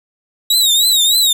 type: tone with vibrato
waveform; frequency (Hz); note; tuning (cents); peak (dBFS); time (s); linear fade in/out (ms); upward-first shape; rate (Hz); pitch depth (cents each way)
sawtooth; 3810; A#7; +37; -7; 0.5-1.33; 5; triangle; 3.3; 130
effects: none